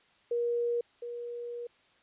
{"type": "tone pair in turn", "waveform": "sine", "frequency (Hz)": [475.1, 477.6], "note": ["A#4", "A#4"], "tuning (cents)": [33, 42], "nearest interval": "unison", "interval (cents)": 9, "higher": "second", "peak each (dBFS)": [-27, -36], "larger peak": "first", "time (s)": [[0.31, 0.81], [1.02, 1.67]], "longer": "second", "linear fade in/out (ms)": 5, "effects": ["white hiss -65 dBFS RMS until 2.02 s", "resampled to 8000 Hz"]}